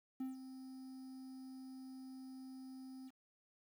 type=tone with ADSR envelope; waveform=triangle; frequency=261.6 Hz; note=C4; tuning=in tune; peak=-36 dBFS; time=0.2-3.11 s; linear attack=6 ms; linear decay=150 ms; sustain=-11 dB; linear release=39 ms; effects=11-bit